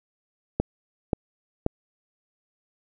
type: click train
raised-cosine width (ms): 2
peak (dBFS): -8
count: 3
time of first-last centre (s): 0.6-1.664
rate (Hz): 1.88
effects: none